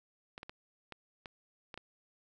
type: clicks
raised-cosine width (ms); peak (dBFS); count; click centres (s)
0.3; -28; 7; 0.379 / 0.431 / 0.495 / 0.923 / 1.258 / 1.742 / 1.776
effects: none